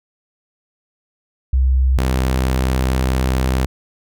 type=tone pair in turn; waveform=sine / sawtooth; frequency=64.9 / 64.54 Hz; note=C2 / C2; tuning=-13 / -23 cents; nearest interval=unison; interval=10 cents; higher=first; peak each=-11 dBFS; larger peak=neither; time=1.53-1.98 / 1.98-3.66 s; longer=second; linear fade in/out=5 ms; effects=none